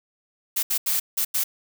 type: noise bursts at uneven times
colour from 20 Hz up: blue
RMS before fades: -23 dBFS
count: 5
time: 0.56-0.63 / 0.7-0.78 / 0.86-1 / 1.17-1.25 / 1.34-1.44 s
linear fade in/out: 10 ms
effects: none